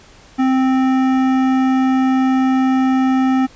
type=tone with hard clipping; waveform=sine; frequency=261.6 Hz; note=C4; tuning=in tune; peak=-14 dBFS; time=0.38-3.47 s; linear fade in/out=20 ms; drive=14 dB; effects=pink hiss -45 dBFS RMS until 3.55 s + resampled to 16000 Hz